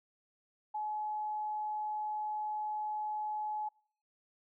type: tone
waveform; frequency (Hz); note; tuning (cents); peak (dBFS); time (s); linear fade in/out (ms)
sine; 850; G#5; +40; -34; 0.74-3.69; 10
effects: noise-tail reverb RT60 0.6 s tail -26 dB re dry